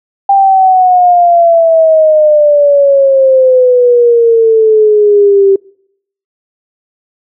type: exponential sweep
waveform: sine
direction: down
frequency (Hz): 794 to 388.1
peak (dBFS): -3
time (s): 0.29-5.56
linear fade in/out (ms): 5
effects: noise-tail reverb RT60 0.7 s tail -25 dB re dry